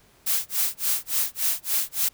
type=noise with tremolo; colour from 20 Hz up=blue; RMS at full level=-22 dBFS; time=0.26-2.09 s; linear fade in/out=10 ms; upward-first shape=sine; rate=3.5 Hz; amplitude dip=100%; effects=pink hiss -58 dBFS RMS until 2.13 s